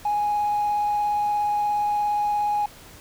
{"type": "tone with vibrato", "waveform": "triangle", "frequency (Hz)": 830.6, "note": "G#5", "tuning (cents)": 0, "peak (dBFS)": -17, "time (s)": [0.05, 2.66], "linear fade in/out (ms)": 5, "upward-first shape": "sine", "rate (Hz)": 17, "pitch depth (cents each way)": 8, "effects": ["tanh soft clip ceiling -17 dBFS", "pink hiss -46 dBFS RMS until 3 s"]}